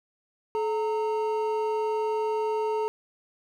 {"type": "tone pair together", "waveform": "triangle", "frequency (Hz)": [430.8, 919.7], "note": ["A4", "A#5"], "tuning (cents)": [-37, -24], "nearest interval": "octave + minor second", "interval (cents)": 1313, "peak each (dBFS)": [-24, -28], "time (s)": [0.55, 2.88], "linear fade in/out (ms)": 0, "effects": []}